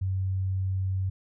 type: tone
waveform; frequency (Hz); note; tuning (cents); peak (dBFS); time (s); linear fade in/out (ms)
sine; 94.8; F#2; +43; -25; 0.01-1.1; 10
effects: none